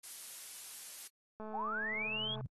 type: noise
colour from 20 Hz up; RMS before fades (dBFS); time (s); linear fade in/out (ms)
blue; -46; 0.03-1.08; 10
type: click train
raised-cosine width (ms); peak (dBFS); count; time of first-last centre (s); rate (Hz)
1; -33; 219; 1.4-2.409; 216
type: linear sweep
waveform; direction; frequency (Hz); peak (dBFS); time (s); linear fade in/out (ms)
sine; up; 723 to 3408; -35; 1.53-2.36; 20
type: tone with exponential growth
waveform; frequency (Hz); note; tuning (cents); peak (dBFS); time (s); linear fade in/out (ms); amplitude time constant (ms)
sine; 130.1; C3; -9; -38; 1.58-2.46; 0; 190
effects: AAC 32 kbps